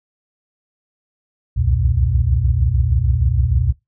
sine tone cluster, 63 / 69.5 / 86.4 / 120 Hz, B1 / C#2 / F2 / B2, +35 / +5 / -18 / -49 cents, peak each -19 dBFS, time 1.56-3.73 s, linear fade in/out 20 ms, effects noise-tail reverb RT60 0.2 s tail -22 dB re dry

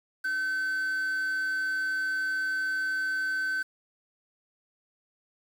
triangle tone with quantisation, 1531 Hz, G6, 41 cents flat, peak -25 dBFS, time 0.24-3.63 s, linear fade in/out 10 ms, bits 8, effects none

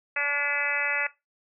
harmonic tone, 287.5 Hz, D4, 37 cents flat, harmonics 2 / 3 / 4 / 5 / 6 / 7 / 8 / 9, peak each -37 / -39 / -38 / -31 / -30 / -29 / -34 / -32 dBFS, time 0.16-1.07 s, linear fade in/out 5 ms, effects noise-tail reverb RT60 0.2 s tail -17 dB re dry

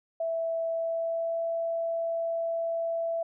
sine tone with pitch glide, 659.3 to 665.4 Hz, E5 to E5, 0 to +16 cents, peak -27 dBFS, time 0.2-3.23 s, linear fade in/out 5 ms, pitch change +16 cents, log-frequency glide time 0.69-1.43 s, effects none

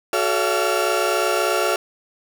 35% pulse tone cluster, 369.1 / 432.6 / 570 / 673 / 1374 Hz, F#4 / A4 / C#5 / E5 / F6, -4 / -29 / +48 / +36 / -29 cents, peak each -23 dBFS, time 0.13-1.76 s, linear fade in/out 2 ms, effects none

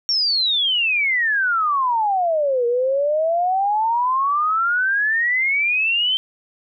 sine exponential two-way sweep, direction down then up, 5588 to 469.3 to 3130 Hz, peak -16 dBFS, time 0.09-6.17 s, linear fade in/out 0 ms, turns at 2.66 s, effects none

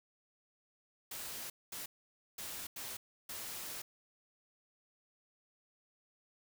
white noise bursts at uneven times, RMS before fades -44 dBFS, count 5, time 1.11-1.5 / 1.72-1.86 / 2.38-2.67 / 2.76-2.97 / 3.29-3.82 s, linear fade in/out 5 ms, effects none

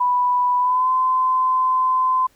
sine tone with pitch glide, 987.8 to 1027.4 Hz, B5 to C6, 0 to -32 cents, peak -15 dBFS, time 0-2.27 s, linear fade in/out 10 ms, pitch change +68 cents, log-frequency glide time 0.59-0.9 s, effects pink hiss -58 dBFS RMS until 2.35 s

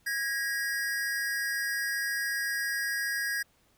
square tone pair together, 1646.5 / 1899 Hz, G#6 / A#6, -15 / +32 cents, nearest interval major second, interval 247 cents, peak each -31 / -35 dBFS, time 0.06-3.43 s, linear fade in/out 10 ms, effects pink hiss -67 dBFS RMS until 3.77 s

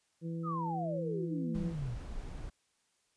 harmonic tone, 165.9 Hz, E3, 11 cents sharp, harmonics 1 / 2 / 3, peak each -36 / -43 / -48 dBFS, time 0.21-1.75 s, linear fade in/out 50 ms
sine exponential sweep, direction down, 1312 to 110 Hz, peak -35 dBFS, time 0.43-1.97 s, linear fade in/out 50 ms
brown noise, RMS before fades -42 dBFS, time 1.54-2.5 s, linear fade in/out 10 ms
effects white hiss -75 dBFS RMS until 3.16 s + resampled to 22050 Hz

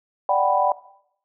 sine chord, G major seventh, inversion second, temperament equal with one note detuned, 587.3 / 742.1 / 784 / 987.8 Hz, D5 / F#5 / G5 / B5, 0 / +5 / 0 / 0 cents, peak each -22 dBFS, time 0.29-0.72 s, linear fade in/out 2 ms, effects noise-tail reverb RT60 0.7 s tail -17 dB re dry

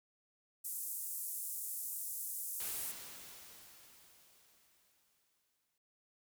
white band-pass noise, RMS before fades -42 dBFS, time 0.64-2.92 s, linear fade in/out 10 ms, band 8100 to 16000 Hz, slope 24 dB/octave
white noise with exponential decay, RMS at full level -44 dBFS, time 2.6-5.78 s, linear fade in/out 2 ms, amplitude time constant 690 ms
effects none

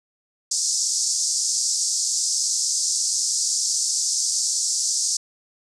pink band-pass noise, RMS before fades -23 dBFS, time 0.51-5.17 s, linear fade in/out 5 ms, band 5000 to 8400 Hz, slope 48 dB/octave, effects none

